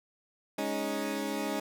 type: chord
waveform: 20% pulse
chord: Ab suspended fourth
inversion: none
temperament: equal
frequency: 207.7 / 277.2 / 311.1 Hz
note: Ab3 / Db4 / Eb4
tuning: 0 / 0 / 0 cents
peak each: -31 / -30 / -31 dBFS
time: 0.58-1.6 s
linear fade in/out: 5 ms
effects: none